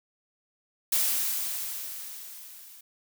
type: noise with level ramp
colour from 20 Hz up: blue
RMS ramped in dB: -24 to -50 dBFS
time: 0.92-2.81 s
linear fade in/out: 5 ms
effects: none